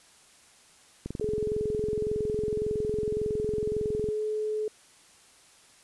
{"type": "click train", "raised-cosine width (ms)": 3, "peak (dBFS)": -21, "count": 67, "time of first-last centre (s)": [1.06, 4.088], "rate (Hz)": 21.8}
{"type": "tone with pitch glide", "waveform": "sine", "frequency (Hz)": [425.7, 428.4], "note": ["G#4", "A4"], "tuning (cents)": [43, -46], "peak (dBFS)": -27, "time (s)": [1.21, 4.68], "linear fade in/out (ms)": 2, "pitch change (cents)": 11, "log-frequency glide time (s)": [4.1, 4.23]}
{"effects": ["white hiss -57 dBFS RMS until 5.83 s", "resampled to 24000 Hz"]}